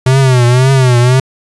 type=tone with vibrato; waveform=square; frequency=127.7 Hz; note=C3; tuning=42 cents flat; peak=-6 dBFS; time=0.06-1.2 s; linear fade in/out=5 ms; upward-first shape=triangle; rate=1.9 Hz; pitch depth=120 cents each way; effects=resampled to 24000 Hz + 8-bit